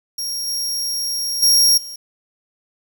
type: tone with level steps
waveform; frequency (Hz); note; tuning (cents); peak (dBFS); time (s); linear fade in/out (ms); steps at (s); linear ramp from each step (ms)
sawtooth; 5588; F8; 0; -20 / -18 / -8 / -28; 0.18-1.96; 5; 0.47 / 1.42 / 1.77; 10
effects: 8-bit